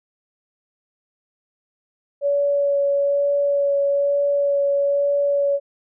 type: tone with vibrato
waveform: sine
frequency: 566 Hz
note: C#5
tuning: 36 cents sharp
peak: -16 dBFS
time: 2.21-5.6 s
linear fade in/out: 50 ms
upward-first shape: sine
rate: 1.1 Hz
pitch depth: 11 cents each way
effects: none